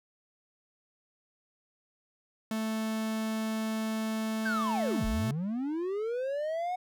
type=tone; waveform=45% pulse; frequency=220 Hz; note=A3; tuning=in tune; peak=-30 dBFS; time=2.51-5.31 s; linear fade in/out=2 ms
type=linear two-way sweep; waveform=triangle; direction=down then up; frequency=1607 to 32.7 to 740 Hz; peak=-28 dBFS; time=4.45-6.76 s; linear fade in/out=10 ms; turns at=5.06 s
effects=none